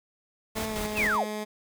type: tone with pitch glide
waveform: 15% pulse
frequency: 219.4 to 212.3 Hz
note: A3 to G#3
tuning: -5 to +38 cents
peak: -25 dBFS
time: 0.55-1.45 s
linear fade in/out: 20 ms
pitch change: -57 cents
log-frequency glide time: 0.69-0.78 s
type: noise with tremolo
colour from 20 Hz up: pink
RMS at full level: -34 dBFS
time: 0.55-1.18 s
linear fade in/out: 20 ms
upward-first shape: square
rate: 4.8 Hz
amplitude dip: 55%
type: linear sweep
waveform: sine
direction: down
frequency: 2794 to 329.6 Hz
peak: -23 dBFS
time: 0.95-1.26 s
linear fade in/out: 50 ms
effects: none